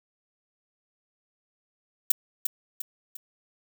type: noise with echo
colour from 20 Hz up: violet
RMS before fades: -18 dBFS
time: 2.1-2.12 s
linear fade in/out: 5 ms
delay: 350 ms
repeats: 3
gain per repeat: -7 dB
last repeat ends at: 3.17 s
effects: none